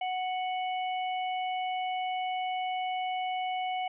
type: harmonic tone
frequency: 740 Hz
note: F#5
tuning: in tune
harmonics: 1 / 3 / 4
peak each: -30 / -40 / -42 dBFS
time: 0.01-3.88 s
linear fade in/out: 5 ms
effects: none